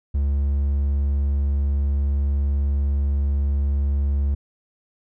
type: tone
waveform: triangle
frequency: 70.3 Hz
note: C#2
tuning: 25 cents sharp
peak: -16 dBFS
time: 0.14-4.35 s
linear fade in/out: 10 ms
effects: none